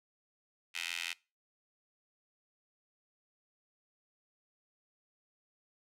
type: tone with high-pass filter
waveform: 15% pulse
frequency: 85.2 Hz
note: F2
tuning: 42 cents flat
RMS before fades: -39 dBFS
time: 0.74-1.14 s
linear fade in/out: 20 ms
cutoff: 2500 Hz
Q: 2.7
effects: noise-tail reverb RT60 0.3 s tail -23 dB re dry + low-pass 12000 Hz 12 dB/octave